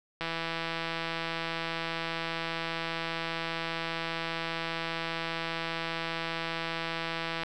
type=click train; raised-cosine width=0.3 ms; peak=-17 dBFS; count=1193; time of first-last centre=0.21-7.434 s; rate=165 Hz; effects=none